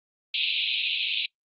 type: band-pass noise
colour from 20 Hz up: pink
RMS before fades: -27 dBFS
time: 0.34-1.26 s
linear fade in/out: 2 ms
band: 2400 to 4000 Hz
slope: 96 dB/octave
effects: noise-tail reverb RT60 0.1 s tail -23 dB re dry + Opus 24 kbps